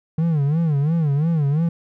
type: tone with vibrato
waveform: triangle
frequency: 153.3 Hz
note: D#3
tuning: 25 cents flat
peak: -14 dBFS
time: 0.18-1.69 s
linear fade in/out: 5 ms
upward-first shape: sine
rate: 2.9 Hz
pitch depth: 170 cents each way
effects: none